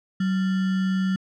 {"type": "tone with sample-and-hold", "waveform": "sine", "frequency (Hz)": 188.9, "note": "F#3", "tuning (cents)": 36, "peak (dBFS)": -20, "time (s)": [0.2, 1.16], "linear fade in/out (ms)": 5, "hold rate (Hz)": 1575, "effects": ["low-pass 4000 Hz 12 dB/octave"]}